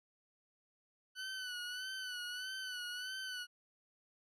20% pulse tone with vibrato, 1494 Hz, F#6, 16 cents sharp, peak -36 dBFS, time 1.15-3.47 s, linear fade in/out 50 ms, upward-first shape sine, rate 1.6 Hz, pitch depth 53 cents each way, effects low-pass 10000 Hz 12 dB/octave

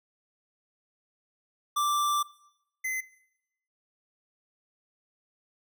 square tone pair in turn, 1174.7 / 2046 Hz, D6 / C7, 0 / -39 cents, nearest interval minor seventh, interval 961 cents, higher second, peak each -25 / -29 dBFS, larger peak first, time 1.76-2.23 / 2.84-3.01 s, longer first, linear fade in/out 10 ms, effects noise-tail reverb RT60 0.8 s tail -20 dB re dry

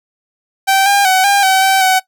sawtooth tone with pitch steps, 776 / 803 / 752 / 802 / 762 / 770 / 752 Hz, G5 / G5 / F#5 / G5 / G5 / G5 / F#5, -18 / +41 / +28 / +39 / -49 / -31 / +28 cents, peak -5 dBFS, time 0.67-2 s, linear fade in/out 20 ms, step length 190 ms, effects noise-tail reverb RT60 0.1 s tail -19 dB re dry

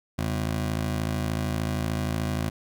25% pulse ring-modulated tone, 110 Hz, A2, in tune, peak -19 dBFS, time 0.18-2.5 s, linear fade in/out 10 ms, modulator 26.6 Hz, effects none

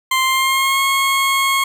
20% pulse tone with pitch glide, 1046.5 to 1087.8 Hz, C6 to C#6, 0 to -33 cents, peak -9 dBFS, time 0.11-1.64 s, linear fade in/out 5 ms, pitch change +67 cents, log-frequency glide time 0.24-0.8 s, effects 7-bit

